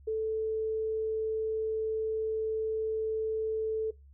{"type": "tone", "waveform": "sine", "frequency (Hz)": 439.2, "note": "A4", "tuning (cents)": -3, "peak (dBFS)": -28, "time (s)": [0.07, 3.91], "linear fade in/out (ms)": 10, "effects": ["noise-tail reverb RT60 0.2 s tail -21 dB re dry", "added 69 Hz sine -52 dBFS peak until 4.13 s"]}